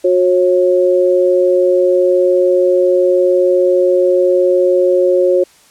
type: tone pair together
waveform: sine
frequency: 363.1 / 544 Hz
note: F#4 / C#5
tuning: -33 / -33 cents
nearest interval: perfect fifth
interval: 700 cents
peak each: -11 dBFS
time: 0.04-5.44 s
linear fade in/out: 10 ms
effects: white hiss -47 dBFS RMS until 5.7 s + low-pass 10000 Hz 12 dB/octave